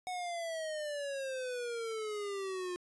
square exponential sweep, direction down, 740 to 354.7 Hz, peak -37 dBFS, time 0.07-2.76 s, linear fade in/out 0 ms, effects resampled to 24000 Hz

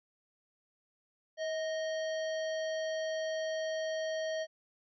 harmonic tone with a mistuned harmonic, 636 Hz, D#5, 38 cents sharp, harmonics 1 / 3 / 5 / 7 / 9, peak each -33 / -43 / -47 / -50 / -52 dBFS, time 1.37-4.47 s, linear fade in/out 50 ms, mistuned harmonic 3, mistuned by -48 cents, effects none

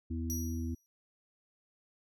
harmonic tone, 82.1 Hz, E2, 6 cents flat, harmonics 1 / 3 / 4, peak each -35 / -38 / -44 dBFS, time 0.1-0.75 s, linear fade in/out 10 ms
sawtooth tone with exponential decay, 5800 Hz, F#8, 35 cents flat, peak -32 dBFS, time 0.3-0.86 s, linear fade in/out 0 ms, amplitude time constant 120 ms
effects none

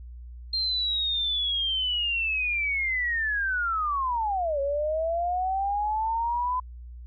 sine linear two-way sweep, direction down then up, 4198 to 548 to 1015 Hz, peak -24 dBFS, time 0.53-6.6 s, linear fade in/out 5 ms, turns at 4.6 s, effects added 60 Hz sine -39 dBFS peak until 7.06 s

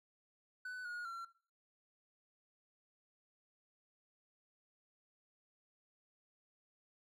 triangle tone with pitch steps, 1498 / 1441 / 1362 Hz, F#6 / F#6 / F6, +21 / -46 / -44 cents, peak -40 dBFS, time 0.65-1.25 s, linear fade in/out 5 ms, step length 200 ms, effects noise-tail reverb RT60 0.4 s tail -17 dB re dry

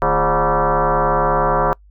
sine tone with frequency modulation, 224.4 Hz, A3, 34 cents sharp, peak -13 dBFS, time 0.02-1.73 s, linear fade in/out 0 ms, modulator 189 Hz, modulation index 5.9, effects noise-tail reverb RT60 0.1 s tail -26 dB re dry + added 50 Hz sine -44 dBFS peak until 1.9 s

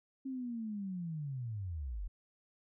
sine linear sweep, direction down, 270.5 to 40.05 Hz, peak -37 dBFS, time 0.25-2.08 s, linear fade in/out 10 ms, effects none

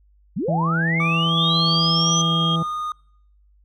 sine linear sweep, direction up, 136.1 to 6140 Hz, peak -21 dBFS, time 0.36-2.22 s, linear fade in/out 10 ms
harmonic tone, 164.81 Hz, E3, in tune, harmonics 1 / 2 / 3 / 4 / 5, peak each -20 / -33 / -34 / -36 / -38 dBFS, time 0.48-2.63 s, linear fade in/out 5 ms
triangle tone with pitch glide, 1174.7 to 1228.8 Hz, D6 to D#6, 0 to -22 cents, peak -22 dBFS, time 1-2.92 s, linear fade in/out 2 ms, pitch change +78 cents, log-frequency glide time 1.6-2.75 s
sine tone, 3237 Hz, G#7, 45 cents flat, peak -21 dBFS, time 1.37-2.56 s, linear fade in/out 5 ms
effects noise-tail reverb RT60 0.7 s tail -26 dB re dry + added 50 Hz sine -53 dBFS peak until 3.64 s

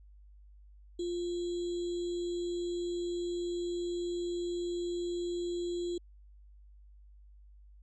sine tone with sample-and-hold, 349.2 Hz, F4, in tune, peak -32 dBFS, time 0.99-5.98 s, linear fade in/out 5 ms, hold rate 3675 Hz, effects added 50 Hz sine -53 dBFS peak until 7.82 s + resampled to 22050 Hz

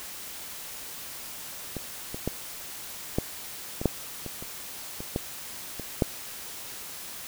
clicks, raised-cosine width 2 ms, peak -19 / -21 / -13 / -10 / -18 / -7 / -22 / -25 / -22 / -13 / -22 / -7 dBFS, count 12, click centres 1.767 / 2.145 / 2.276 / 3.185 / 3.815 / 3.857 / 4.263 / 4.425 / 5.005 / 5.161 / 5.797 / 6.022 s, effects white hiss -40 dBFS RMS until 7.27 s

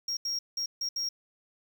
triangle tone bursts at uneven times, 5588 Hz, F8, in tune, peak -28 dBFS, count 5, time 0.08-0.17 / 0.25-0.39 / 0.57-0.66 / 0.81-0.89 / 0.96-1.09 s, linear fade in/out 5 ms, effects 9-bit

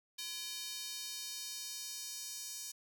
square tone with high-pass filter sweep, 339.4 Hz, F4, 49 cents flat, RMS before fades -44 dBFS, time 0.18-2.72 s, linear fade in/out 10 ms, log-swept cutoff 3800 to 5900 Hz, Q 1.7, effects none

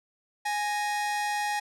45% pulse tone pair together, 830.6 / 1864.6 Hz, G#5 / A#6, 0 / 0 cents, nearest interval octave + major second, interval 1400 cents, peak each -28 / -33 dBFS, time 0.45-1.6 s, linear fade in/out 10 ms, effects low-pass 11000 Hz 12 dB/octave

